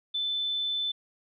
sine tone, 3520 Hz, A7, in tune, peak -27 dBFS, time 0.14-0.92 s, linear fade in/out 10 ms, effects none

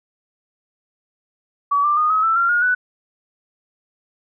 sine tone with pitch steps, 1139 / 1183.3 / 1229.2 / 1277 / 1326.6 / 1378.2 / 1431.7 / 1487.4 Hz, C#6 / D6 / D#6 / D#6 / E6 / F6 / F6 / F#6, +47 / +13 / -21 / +45 / +11 / -23 / +43 / +9 cents, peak -14 dBFS, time 1.71-2.75 s, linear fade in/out 10 ms, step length 130 ms, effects none

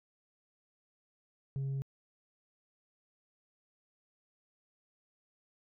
sine tone, 136.3 Hz, C#3, 29 cents flat, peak -30 dBFS, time 1.56-1.82 s, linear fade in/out 0 ms, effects tanh soft clip ceiling -32 dBFS

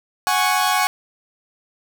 sawtooth chord, F# suspended second, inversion none, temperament equal, 740 / 830.6 / 1108.7 Hz, F#5 / G#5 / C#6, 0 / 0 / 0 cents, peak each -17 dBFS, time 0.27-0.87 s, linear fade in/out 0 ms, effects 7-bit

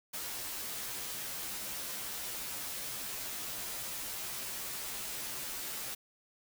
white noise with comb filter, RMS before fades -40 dBFS, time 0.13-5.95 s, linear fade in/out 10 ms, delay 12 ms, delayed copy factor -0.9, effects none

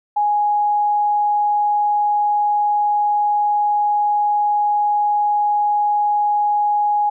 sine tone, 830.6 Hz, G#5, in tune, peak -14 dBFS, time 0.16-7.1 s, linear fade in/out 10 ms, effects none

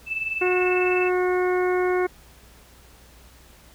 sine tone with tremolo, 2637 Hz, E7, in tune, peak -22 dBFS, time 0.06-1.11 s, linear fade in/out 50 ms, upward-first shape sine, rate 20 Hz, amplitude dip 65%
harmonic tone, 363.7 Hz, F#4, 30 cents flat, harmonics 1 / 2 / 3 / 4 / 5 / 6, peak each -20 / -29 / -32 / -32 / -37 / -34 dBFS, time 0.41-2.07 s, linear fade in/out 10 ms
effects added 60 Hz sine -52 dBFS peak until 3.74 s + pink hiss -52 dBFS RMS until 3.74 s

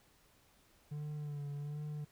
triangle tone with vibrato, 146.83 Hz, D3, in tune, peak -37 dBFS, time 0.91-2.05 s, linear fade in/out 10 ms, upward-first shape sine, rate 1.3 Hz, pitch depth 41 cents each way, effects pink hiss -68 dBFS RMS until 2.11 s

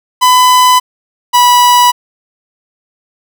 45% pulse tone pair in turn, 1003 / 980.1 Hz, B5 / B5, +26 / -13 cents, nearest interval unison, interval 39 cents, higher first, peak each -4 dBFS, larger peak neither, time 0.21-0.8 / 1.33-1.92 s, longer neither, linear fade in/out 20 ms, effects none

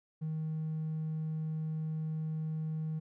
triangle tone, 157.2 Hz, D#3, 18 cents sharp, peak -30 dBFS, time 0.21-3 s, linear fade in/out 20 ms, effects tanh soft clip ceiling -29 dBFS

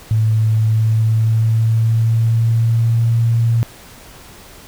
sine tone with pitch glide, 110 to 115.67 Hz, A2 to A#2, 0 to -13 cents, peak -11 dBFS, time 0.11-3.63 s, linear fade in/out 0 ms, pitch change +87 cents, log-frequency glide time 0.58-3.12 s, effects pink hiss -40 dBFS RMS until 4.67 s

